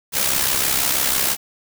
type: noise with amplitude modulation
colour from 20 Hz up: white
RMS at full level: -17 dBFS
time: 0.12-1.37 s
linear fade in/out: 50 ms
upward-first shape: sine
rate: 66.2 Hz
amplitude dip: 55%
effects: none